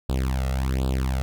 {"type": "tone with flanger", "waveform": "sawtooth", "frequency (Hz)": 65.41, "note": "C2", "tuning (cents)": 0, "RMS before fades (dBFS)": -24, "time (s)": [0.09, 1.22], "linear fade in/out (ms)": 0, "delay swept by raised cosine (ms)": [0.24, 1.54], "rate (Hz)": 1.3, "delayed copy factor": 1, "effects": []}